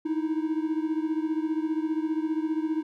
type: beating tone pair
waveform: triangle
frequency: 311.1 / 326.1 Hz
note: D#4 / E4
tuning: 0 / -19 cents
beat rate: 15 Hz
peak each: -25 / -28 dBFS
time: 0.05-2.83 s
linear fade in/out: 10 ms
effects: none